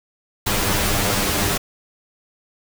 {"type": "noise with comb filter", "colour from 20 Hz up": "pink", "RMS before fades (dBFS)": -20, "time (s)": [0.46, 1.58], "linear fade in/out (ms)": 10, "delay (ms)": 10, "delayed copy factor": 0.95, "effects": []}